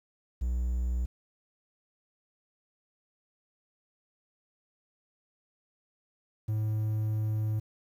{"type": "tone pair in turn", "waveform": "triangle", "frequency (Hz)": [61.2, 108.11], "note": ["B1", "A2"], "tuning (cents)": [-15, -30], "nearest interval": "minor seventh", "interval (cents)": 985, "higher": "second", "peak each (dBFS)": -25, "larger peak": "neither", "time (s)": [[0.41, 1.06], [6.48, 7.6]], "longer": "second", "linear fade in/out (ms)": 10, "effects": ["10-bit"]}